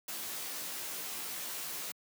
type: noise with comb filter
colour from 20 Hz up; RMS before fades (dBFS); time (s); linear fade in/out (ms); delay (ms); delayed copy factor
white; -40; 0.08-1.92; 5; 15; -0.85
effects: high-pass 150 Hz 12 dB/octave